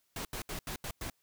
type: noise bursts at uneven times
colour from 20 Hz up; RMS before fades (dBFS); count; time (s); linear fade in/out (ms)
pink; -39; 6; 0.16-0.25 / 0.33-0.42 / 0.49-0.59 / 0.67-0.76 / 0.84-0.91 / 1.01-1.1; 2
effects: white hiss -75 dBFS RMS until 1.22 s